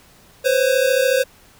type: tone pair together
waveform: square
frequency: 506 / 539.8 Hz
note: B4 / C#5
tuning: +42 / -46 cents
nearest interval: minor second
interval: 112 cents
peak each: -18 dBFS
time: 0.44-1.24 s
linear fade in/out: 20 ms
effects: pink hiss -50 dBFS RMS until 1.59 s